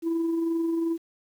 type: tone with amplitude modulation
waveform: sine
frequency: 331.3 Hz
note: E4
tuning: 9 cents sharp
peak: -20 dBFS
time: 0.02-0.98 s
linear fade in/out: 50 ms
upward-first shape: sine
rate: 22.6 Hz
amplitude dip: 35%
effects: tanh soft clip ceiling -21 dBFS + 9-bit